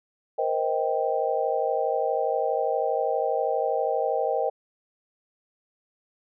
sine chord, C minor seventh, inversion third, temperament just, 470.9 / 523.3 / 627.9 / 784.9 Hz, Bb4 / C5 / Eb5 / G5, +18 / 0 / +16 / +2 cents, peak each -28 dBFS, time 0.38-4.5 s, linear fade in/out 10 ms, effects none

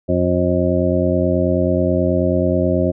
harmonic tone, 89.3 Hz, F2, 39 cents sharp, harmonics 1 / 2 / 3 / 4 / 6 / 7, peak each -21 / -21 / -21 / -21 / -21 / -21 dBFS, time 0.08-2.92 s, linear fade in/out 20 ms, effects none

